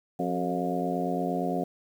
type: harmonic tone with a mistuned harmonic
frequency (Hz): 88.7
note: F2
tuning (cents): +27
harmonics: 2 / 3 / 4 / 5 / 6 / 7 / 8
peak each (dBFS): -32 / -32 / -35 / -36 / -37 / -37 / -32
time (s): 0.19-1.64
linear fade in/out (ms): 5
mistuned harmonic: 4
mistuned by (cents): +67
effects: 9-bit